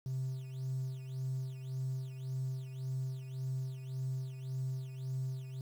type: tone with tremolo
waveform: triangle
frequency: 130.81 Hz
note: C3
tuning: in tune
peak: -30 dBFS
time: 0.06-5.61 s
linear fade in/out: 2 ms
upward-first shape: sine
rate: 1.8 Hz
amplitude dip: 70%
effects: tanh soft clip ceiling -30 dBFS + 10-bit